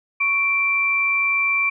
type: tone pair together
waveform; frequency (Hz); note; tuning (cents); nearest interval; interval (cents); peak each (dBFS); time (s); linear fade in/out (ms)
sine; 1110.4 / 2349; C#6 / D7; +3 / 0; octave + minor second; 1297; -27 / -17; 0.2-1.7; 10
effects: none